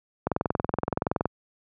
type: click train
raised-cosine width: 1 ms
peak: -10 dBFS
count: 22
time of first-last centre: 0.27-1.256 s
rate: 21.3 Hz
effects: high-pass 80 Hz 12 dB/octave